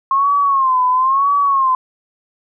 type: tone with vibrato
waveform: sine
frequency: 1070 Hz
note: C6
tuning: 38 cents sharp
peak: -11 dBFS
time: 0.11-1.75 s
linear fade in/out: 2 ms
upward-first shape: sine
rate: 1 Hz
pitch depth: 110 cents each way
effects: none